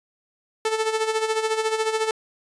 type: tone with tremolo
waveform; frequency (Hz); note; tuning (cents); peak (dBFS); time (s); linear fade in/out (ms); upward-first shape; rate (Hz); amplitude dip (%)
sawtooth; 440; A4; 0; -15; 0.65-2.11; 2; sine; 14; 65
effects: resampled to 22050 Hz